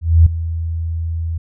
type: tone with ADSR envelope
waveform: sine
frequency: 82.41 Hz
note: E2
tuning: in tune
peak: -3 dBFS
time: 0.01-1.38 s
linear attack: 250 ms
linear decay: 7 ms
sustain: -15 dB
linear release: 7 ms
effects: none